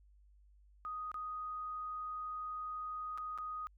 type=tone with dropouts; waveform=sine; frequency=1246 Hz; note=D#6; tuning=2 cents sharp; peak=-39 dBFS; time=0.85-3.67 s; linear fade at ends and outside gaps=0 ms; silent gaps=1.116-1.143 / 3.176-3.182 / 3.377-3.385 s; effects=added 50 Hz sine -61 dBFS peak until 3.77 s